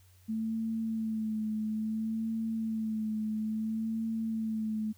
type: tone with vibrato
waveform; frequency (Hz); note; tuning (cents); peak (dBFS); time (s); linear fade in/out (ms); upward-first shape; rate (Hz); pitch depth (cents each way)
sine; 220; A3; 0; -30; 0.28-4.93; 20; sine; 0.59; 33
effects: added 91 Hz sine -58 dBFS peak until 4.97 s + white hiss -66 dBFS RMS until 4.97 s